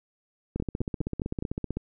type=two click trains; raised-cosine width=3 ms; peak=-17 / -17 dBFS; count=5 / 20; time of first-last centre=0.6-1.425 / 0.56-1.77 s; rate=4.85 / 15.7 Hz; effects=none